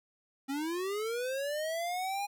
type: linear sweep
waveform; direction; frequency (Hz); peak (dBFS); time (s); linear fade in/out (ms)
square; up; 265.3 to 821; -33; 0.48-2.27; 20
effects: none